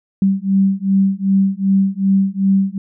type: beating tone pair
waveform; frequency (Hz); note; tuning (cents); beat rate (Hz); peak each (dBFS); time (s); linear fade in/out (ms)
sine; 193 / 195.6; G3 / G3; -27 / -4; 2.6; -15; 0.22-2.78; 2
effects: none